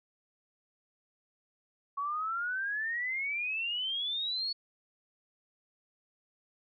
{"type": "exponential sweep", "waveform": "sine", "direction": "up", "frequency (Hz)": [1108.7, 4435], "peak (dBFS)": -31, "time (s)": [1.97, 4.53], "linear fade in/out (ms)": 10, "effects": []}